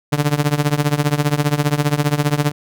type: tone with tremolo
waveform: sawtooth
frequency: 146.83 Hz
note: D3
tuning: in tune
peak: -7 dBFS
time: 0.12-2.52 s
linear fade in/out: 10 ms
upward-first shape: triangle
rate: 15 Hz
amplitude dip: 95%
effects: none